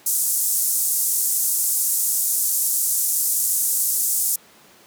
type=band-pass noise; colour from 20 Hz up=white; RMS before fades=-21 dBFS; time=0.06-4.36 s; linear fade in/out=5 ms; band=7000 to 14000 Hz; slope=24 dB/octave; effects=pink hiss -50 dBFS RMS until 4.86 s + high-pass 200 Hz 12 dB/octave